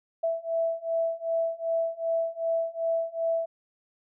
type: beating tone pair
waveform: sine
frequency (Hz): 659.3 / 661.9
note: E5 / E5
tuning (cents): 0 / +7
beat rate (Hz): 2.6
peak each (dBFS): -29 / -28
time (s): 0.23-3.46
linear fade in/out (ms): 10
effects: none